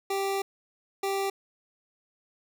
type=tone pair in turn; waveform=25% pulse; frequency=392 / 392 Hz; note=G4 / G4; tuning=0 / 0 cents; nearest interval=unison; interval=0 cents; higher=neither; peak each=-23 dBFS; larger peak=neither; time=0.1-0.42 / 1.03-1.3 s; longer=first; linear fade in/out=5 ms; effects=none